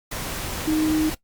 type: tone in noise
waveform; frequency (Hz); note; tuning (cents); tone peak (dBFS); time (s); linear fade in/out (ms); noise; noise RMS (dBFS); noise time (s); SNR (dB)
sine; 311; D#4; -1; -18; 0.67-1.1; 10; pink; -30; 0.11-1.15; +9
effects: noise-tail reverb RT60 0.1 s tail -19 dB re dry + Opus 48 kbps